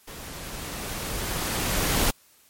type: noise with level ramp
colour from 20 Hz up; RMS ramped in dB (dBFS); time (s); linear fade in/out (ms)
pink; -40 to -22; 0.07-2.11; 10
effects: white hiss -58 dBFS RMS until 2.49 s + MP3 64 kbps